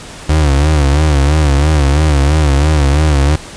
35% pulse tone with vibrato, 73.42 Hz, D2, in tune, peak -6 dBFS, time 0.29-3.36 s, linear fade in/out 5 ms, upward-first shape sine, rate 3 Hz, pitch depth 110 cents each way, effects pink hiss -31 dBFS RMS until 3.56 s + resampled to 22050 Hz

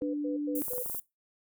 sine tone bursts, 496.7 Hz, B4, 10 cents sharp, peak -34 dBFS, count 4, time 0.01-0.83 s, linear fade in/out 10 ms, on 130 ms, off 100 ms
sine tone, 293.7 Hz, D4, in tune, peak -29 dBFS, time 0.02-0.62 s, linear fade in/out 0 ms
white high-pass noise, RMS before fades -36 dBFS, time 0.55-1 s, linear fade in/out 5 ms, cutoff 10000 Hz, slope 24 dB/octave
clicks, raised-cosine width 1 ms, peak -31 dBFS, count 6, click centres 0.682 / 0.734 / 0.781 / 0.861 / 0.898 / 0.947 s
effects noise-tail reverb RT60 0.2 s tail -20 dB re dry

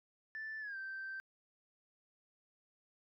sine tone with pitch glide, 1760 to 1559 Hz, A6 to G6, 0 to -10 cents, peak -40 dBFS, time 0.35-1.2 s, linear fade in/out 0 ms, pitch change -210 cents, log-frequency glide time 0.6-0.77 s, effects tanh soft clip ceiling -38 dBFS

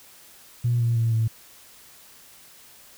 sine tone with pitch steps, 120 / 117.33 / 114.71 / 112.16 Hz, B2 / A#2 / A#2 / A2, -49 / +12 / -27 / +34 cents, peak -18 dBFS, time 0.64-1.28 s, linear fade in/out 10 ms, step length 160 ms, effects tanh soft clip ceiling -14 dBFS + white hiss -50 dBFS RMS until 2.97 s

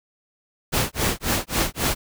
pink noise with tremolo, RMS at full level -20 dBFS, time 0.72-1.95 s, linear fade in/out 20 ms, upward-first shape sine, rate 3.7 Hz, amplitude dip 100%, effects none

